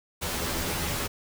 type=noise with comb filter; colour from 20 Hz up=pink; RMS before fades=-30 dBFS; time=0.21-1.08 s; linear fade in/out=20 ms; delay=12 ms; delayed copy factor=+0.85; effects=none

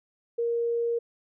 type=tone; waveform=sine; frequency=468.5 Hz; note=A#4; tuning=9 cents sharp; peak=-24 dBFS; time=0.38-0.99 s; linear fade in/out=10 ms; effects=none

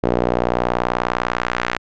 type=tone with band-pass filter sweep; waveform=sawtooth; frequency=60.2 Hz; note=B1; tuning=44 cents flat; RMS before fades=-20 dBFS; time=0.03-1.78 s; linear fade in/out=10 ms; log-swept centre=460 to 1800 Hz; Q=1.2; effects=resampled to 16000 Hz

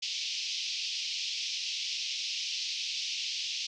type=band-pass noise; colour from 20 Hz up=white; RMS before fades=-35 dBFS; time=0.02-3.67 s; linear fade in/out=10 ms; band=2500 to 5700 Hz; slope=48 dB/octave; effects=none

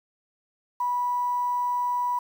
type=tone with quantisation; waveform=sine; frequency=980 Hz; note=B5; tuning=14 cents flat; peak=-23 dBFS; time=0.8-2.19 s; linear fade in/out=5 ms; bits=8; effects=none

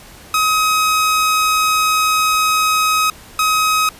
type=tone bursts at uneven times; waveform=sawtooth; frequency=1267 Hz; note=D#6; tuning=31 cents sharp; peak=-9 dBFS; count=2; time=0.34-3.1 / 3.39-3.89 s; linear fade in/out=2 ms; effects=pink hiss -40 dBFS RMS until 3.99 s + resampled to 32000 Hz

